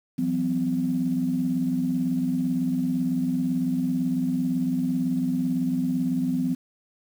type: tone cluster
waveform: sine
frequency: 168.7 / 186.7 / 254.4 Hz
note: E3 / F#3 / C4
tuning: +40 / +16 / -48 cents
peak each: -29 / -29 / -23 dBFS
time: 0.18-6.55 s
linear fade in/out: 10 ms
effects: tanh soft clip ceiling -13 dBFS + 8-bit